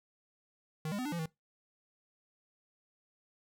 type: tone with pitch steps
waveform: square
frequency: 156.1 / 203.4 / 253.2 / 295.7 / 170.9 / 160.1 Hz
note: D#3 / G#3 / B3 / D4 / F3 / D#3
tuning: +6 / -36 / +43 / +12 / -37 / +50 cents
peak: -35 dBFS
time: 0.85-1.258 s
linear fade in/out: 2 ms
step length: 68 ms
effects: noise-tail reverb RT60 0.2 s tail -22 dB re dry